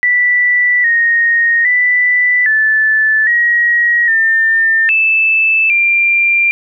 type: tone with pitch steps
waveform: sine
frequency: 1968 / 1862 / 1982 / 1748 / 1897 / 1801 / 2632 / 2380 Hz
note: B6 / A#6 / B6 / A6 / A#6 / A6 / E7 / D7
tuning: -7 / -2 / +6 / -12 / +30 / +40 / -3 / +22 cents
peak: -8 dBFS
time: 0.03-6.51 s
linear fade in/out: 0 ms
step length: 810 ms
effects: none